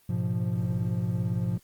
triangle chord, F diminished, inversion first, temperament equal with one note detuned, 105.58 / 123.47 / 174.61 Hz, Ab2 / Cb3 / F3, +29 / 0 / 0 cents, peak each -28 dBFS, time 0.09-1.58 s, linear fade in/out 5 ms, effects white hiss -62 dBFS RMS until 1.63 s + Opus 24 kbps

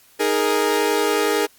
sawtooth chord, D# suspended fourth, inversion none, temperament equal, 311.1 / 415.3 / 466.2 Hz, D#4 / G#4 / A#4, 0 / 0 / 0 cents, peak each -21 / -16 / -18 dBFS, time 0.19-1.47 s, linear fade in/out 20 ms, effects white hiss -53 dBFS RMS until 1.58 s + Opus 48 kbps

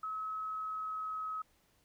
sine tone with pitch glide, 1285 to 1276.9 Hz, E6 to D#6, -45 to +44 cents, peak -36 dBFS, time 0.03-1.42 s, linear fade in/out 5 ms, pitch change -11 cents, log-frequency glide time 0.35-1.23 s, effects pink hiss -71 dBFS RMS until 1.84 s

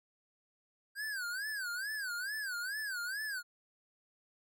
square tone with vibrato, 1568 Hz, G6, in tune, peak -37 dBFS, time 0.95-3.43 s, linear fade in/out 50 ms, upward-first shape sine, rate 2.3 Hz, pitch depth 190 cents each way, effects none

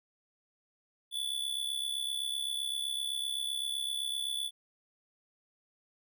square tone with amplitude modulation, 3457 Hz, A7, 31 cents flat, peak -30 dBFS, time 1.11-4.51 s, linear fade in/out 50 ms, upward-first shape sine, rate 67.8 Hz, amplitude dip 70%, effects none

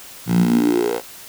10% pulse tone with high-pass filter sweep, 58.4 Hz, A#1, 4 cents sharp, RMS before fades -17 dBFS, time 0.26-1.02 s, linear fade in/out 50 ms, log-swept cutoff 140 to 550 Hz, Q 7.6, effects white hiss -39 dBFS RMS until 1.28 s

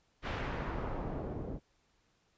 pink noise with low-pass filter sweep, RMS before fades -38 dBFS, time 0.22-1.6 s, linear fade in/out 50 ms, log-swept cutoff 2700 to 380 Hz, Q 1, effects pink hiss -73 dBFS RMS until 2.37 s + resampled to 16000 Hz

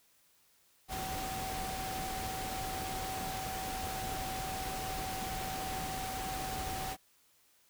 sine tone in noise, 760 Hz, F#5, 46 cents sharp, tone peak -39 dBFS, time 0.88-6.97 s, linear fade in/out 50 ms, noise pink, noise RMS -40 dBFS, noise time 0.88-6.97 s, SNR -2 dB, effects white hiss -68 dBFS RMS until 7.69 s

